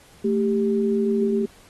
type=tone pair together; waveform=sine; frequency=221.5 / 394.7 Hz; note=A3 / G4; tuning=+12 / +12 cents; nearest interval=minor seventh; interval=1000 cents; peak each=-21 dBFS; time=0.24-1.46 s; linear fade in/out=10 ms; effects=pink hiss -52 dBFS RMS until 1.69 s + AAC 32 kbps